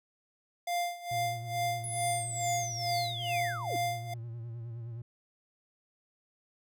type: tone with tremolo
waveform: square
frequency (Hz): 698.5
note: F5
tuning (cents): 0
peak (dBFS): -29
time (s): 0.67-4.14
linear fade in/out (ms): 5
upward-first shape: sine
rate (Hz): 2.3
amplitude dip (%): 85
type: tone with vibrato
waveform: triangle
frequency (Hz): 116.54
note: A#2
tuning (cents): 0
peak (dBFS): -36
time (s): 1.11-5.02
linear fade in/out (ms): 5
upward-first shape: sine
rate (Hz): 9.6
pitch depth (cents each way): 52
type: linear sweep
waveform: sine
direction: down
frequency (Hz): 10548 to 276.9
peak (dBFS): -36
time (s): 1.84-3.76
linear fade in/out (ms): 0
effects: none